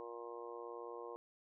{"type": "harmonic tone", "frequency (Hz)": 118.1, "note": "A#2", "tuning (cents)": 23, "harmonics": [3, 4, 5, 6, 7, 8, 9], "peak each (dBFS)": [-52, -48, -56, -58, -59, -56, -53], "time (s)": [0, 1.16], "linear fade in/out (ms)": 0, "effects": []}